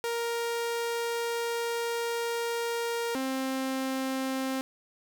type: tone pair in turn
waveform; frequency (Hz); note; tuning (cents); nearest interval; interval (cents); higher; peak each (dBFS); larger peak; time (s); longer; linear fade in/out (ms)
sawtooth; 467.6 / 264.3; A#4 / C4; +5 / +18; minor seventh; 987; first; -25; neither; 0.04-3.15 / 3.15-4.61; first; 0
effects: none